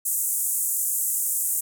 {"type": "band-pass noise", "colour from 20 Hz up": "pink", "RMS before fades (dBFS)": -25, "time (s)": [0.05, 1.61], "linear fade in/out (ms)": 10, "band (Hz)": [7400, 16000], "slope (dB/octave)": 48, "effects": []}